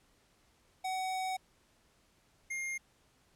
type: tone pair in turn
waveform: square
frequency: 751 / 2124 Hz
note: F#5 / C7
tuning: +26 / +25 cents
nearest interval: octave + tritone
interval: 1799 cents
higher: second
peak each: -34 / -36 dBFS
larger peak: first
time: 0.84-1.37 / 2.5-2.78 s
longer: first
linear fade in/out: 10 ms
effects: pink hiss -69 dBFS RMS until 3.35 s + low-pass 11000 Hz 12 dB/octave